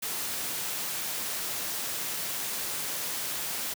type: noise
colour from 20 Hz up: white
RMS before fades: -33 dBFS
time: 0.02-3.74 s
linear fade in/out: 10 ms
effects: high-pass 100 Hz 12 dB/octave